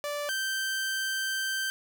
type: tone pair in turn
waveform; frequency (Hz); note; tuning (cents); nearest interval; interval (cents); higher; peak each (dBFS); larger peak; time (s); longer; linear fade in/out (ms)
sawtooth; 584 / 1559.1; D5 / G6; -10 / -10; octave + perfect fourth; 1700; second; -27 / -25; second; 0.04-0.29 / 0.29-1.7; second; 0
effects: none